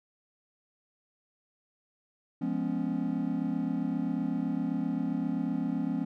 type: chord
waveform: triangle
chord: C# dominant seventh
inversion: first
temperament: just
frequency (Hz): 173.24 / 207.9 / 249.5 / 277.2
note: E#3 / G#3 / B3 / C#4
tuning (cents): -14 / +2 / +18 / 0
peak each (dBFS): -33 / -33 / -31 / -31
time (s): 2.41-6.05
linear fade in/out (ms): 10
effects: none